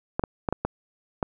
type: clicks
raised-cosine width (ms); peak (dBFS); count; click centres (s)
1; -10; 6; 0.195 / 0.238 / 0.488 / 0.526 / 0.65 / 1.228
effects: none